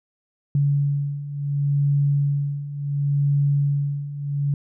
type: beating tone pair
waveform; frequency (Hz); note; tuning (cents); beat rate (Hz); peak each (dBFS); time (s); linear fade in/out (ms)
sine; 141.9 / 142.6; C#3 / C#3; +41 / +49; 0.7; -24 / -20; 0.55-4.54; 2
effects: none